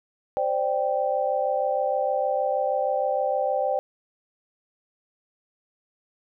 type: chord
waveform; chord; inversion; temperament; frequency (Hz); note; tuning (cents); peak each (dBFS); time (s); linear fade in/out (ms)
sine; C suspended second; none; equal with one note detuned; 523.3 / 589.7 / 784; C5 / D5 / G5; 0 / +7 / 0; -26; 0.37-3.79; 0
effects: none